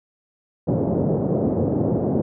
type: band-pass noise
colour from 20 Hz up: pink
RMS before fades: -21 dBFS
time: 0.67-2.22 s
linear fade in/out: 10 ms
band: 110 to 580 Hz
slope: 24 dB/octave
effects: none